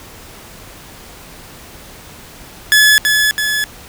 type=tone with echo; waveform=sawtooth; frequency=1711 Hz; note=A6; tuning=49 cents flat; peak=-3 dBFS; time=2.72-2.98 s; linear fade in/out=0 ms; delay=330 ms; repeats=2; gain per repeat=-4 dB; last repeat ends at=3.64 s; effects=pink hiss -37 dBFS RMS until 3.88 s